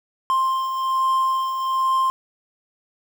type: beating tone pair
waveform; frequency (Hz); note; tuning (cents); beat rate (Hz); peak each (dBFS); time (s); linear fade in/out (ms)
triangle; 1051 / 1052.2; C6 / C6; +7 / +9; 1.2; -26 / -17; 0.3-2.1; 0
effects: 7-bit